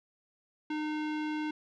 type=tone with low-pass filter; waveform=square; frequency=305.2 Hz; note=D#4; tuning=33 cents flat; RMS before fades=-34 dBFS; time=0.7-1.51 s; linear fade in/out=5 ms; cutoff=2900 Hz; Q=1.2; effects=none